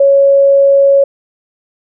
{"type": "tone", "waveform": "sine", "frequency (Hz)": 554.4, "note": "C#5", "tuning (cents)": 0, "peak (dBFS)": -4, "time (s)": [0, 1.04], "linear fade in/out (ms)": 5, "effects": []}